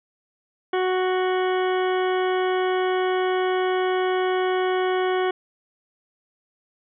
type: harmonic tone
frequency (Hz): 370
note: F#4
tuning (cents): 0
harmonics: 1 / 2 / 3 / 4 / 5 / 6 / 8 / 9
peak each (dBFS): -21 / -27 / -31 / -33 / -35 / -37 / -39 / -40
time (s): 0.73-5.31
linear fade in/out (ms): 5
effects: none